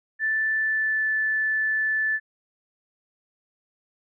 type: tone with pitch glide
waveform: sine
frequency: 1760 to 1748.9 Hz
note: A6 to A6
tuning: 0 to -11 cents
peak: -21 dBFS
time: 0.19-2.2 s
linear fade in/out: 50 ms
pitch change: -11 cents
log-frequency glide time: 0.55-1.08 s
effects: none

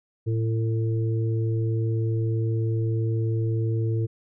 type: harmonic tone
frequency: 112.3 Hz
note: A2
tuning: 36 cents sharp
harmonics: 1 / 3 / 4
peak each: -22 / -32 / -34 dBFS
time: 0.26-4.07 s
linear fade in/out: 20 ms
effects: none

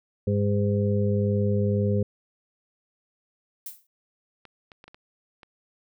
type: harmonic tone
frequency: 102 Hz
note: G#2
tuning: 31 cents flat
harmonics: 1 / 2 / 4 / 5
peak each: -23 / -26 / -29 / -30 dBFS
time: 0.27-2.03 s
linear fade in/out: 5 ms
type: noise with exponential decay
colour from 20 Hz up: violet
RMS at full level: -33 dBFS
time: 3.66-3.87 s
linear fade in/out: 2 ms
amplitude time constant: 44 ms
type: clicks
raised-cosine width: 0.3 ms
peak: -30 dBFS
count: 6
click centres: 4.453 / 4.718 / 4.841 / 4.88 / 4.945 / 5.432 s
effects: none

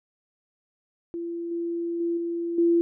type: tone with level steps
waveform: sine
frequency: 339.8 Hz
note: F4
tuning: 47 cents flat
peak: -29 / -26 / -23 / -26 / -17 dBFS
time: 1.14-2.81 s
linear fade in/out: 0 ms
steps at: 1.51 / 2 / 2.17 / 2.58 s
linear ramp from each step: 5 ms
effects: none

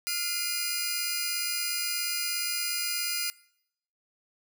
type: tone cluster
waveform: 15% pulse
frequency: 1412 / 2074 / 2421 / 4919 Hz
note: F6 / C7 / D#7 / D#8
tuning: +19 / -16 / -48 / -21 cents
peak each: -31 / -31 / -28 / -24 dBFS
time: 0.07-3.3 s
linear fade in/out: 0 ms
effects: noise-tail reverb RT60 0.7 s tail -22 dB re dry

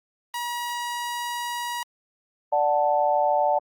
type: tone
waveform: sawtooth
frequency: 959 Hz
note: A#5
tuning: 49 cents sharp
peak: -24 dBFS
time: 0.34-1.83 s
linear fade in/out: 2 ms
type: chord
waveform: sine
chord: D major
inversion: none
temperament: equal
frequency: 587.3 / 740 / 880 Hz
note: D5 / F#5 / A5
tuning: 0 / 0 / 0 cents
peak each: -23 dBFS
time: 2.52-3.59 s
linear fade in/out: 10 ms
effects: Opus 32 kbps

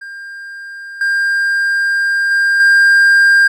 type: tone with level steps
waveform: triangle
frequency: 1600 Hz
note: G6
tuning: 35 cents sharp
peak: -25 / -10 / -8 / -4 dBFS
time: 0.01-3.48 s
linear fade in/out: 10 ms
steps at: 1.01 / 2.31 / 2.6 s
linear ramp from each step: 2 ms
effects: none

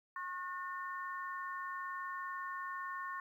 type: harmonic tone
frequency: 362.1 Hz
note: F#4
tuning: 37 cents flat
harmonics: 3 / 4 / 5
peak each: -41 / -49 / -45 dBFS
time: 0.16-3.2 s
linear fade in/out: 2 ms
effects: 12-bit

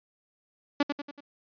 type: tone with echo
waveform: sawtooth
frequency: 287.5 Hz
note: D4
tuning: 37 cents flat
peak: -17 dBFS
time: 0.8-0.83 s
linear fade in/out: 5 ms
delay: 94 ms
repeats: 4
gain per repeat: -6 dB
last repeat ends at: 1.206 s
effects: resampled to 11025 Hz

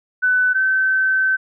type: tone pair in turn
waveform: sine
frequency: 1500 / 1536.8 Hz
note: F#6 / G6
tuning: +23 / -35 cents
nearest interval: unison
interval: 42 cents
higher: second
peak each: -13 / -14 dBFS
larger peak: first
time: 0.22-0.54 / 0.54-1.37 s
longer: second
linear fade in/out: 20 ms
effects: none

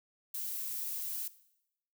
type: noise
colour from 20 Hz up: violet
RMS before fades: -38 dBFS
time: 0.34-1.28 s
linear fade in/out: 5 ms
effects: noise-tail reverb RT60 0.8 s tail -17 dB re dry

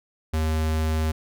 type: tone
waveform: square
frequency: 78.8 Hz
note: D#2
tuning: 23 cents sharp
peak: -22 dBFS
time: 0.33-1.12 s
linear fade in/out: 10 ms
effects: none

